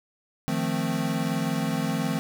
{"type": "chord", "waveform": "square", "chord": "F dominant seventh", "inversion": "third", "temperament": "equal", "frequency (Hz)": [155.56, 174.61, 220, 261.6], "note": ["Eb3", "F3", "A3", "C4"], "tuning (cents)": [0, 0, 0, 0], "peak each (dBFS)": -31, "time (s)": [0.48, 2.19], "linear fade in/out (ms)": 0, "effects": []}